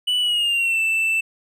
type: tone with pitch glide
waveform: triangle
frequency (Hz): 2965 to 2657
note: F#7 to E7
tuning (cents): +3 to +13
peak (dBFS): -16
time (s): 0.07-1.21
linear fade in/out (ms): 10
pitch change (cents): -190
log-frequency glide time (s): 0.2-0.8
effects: none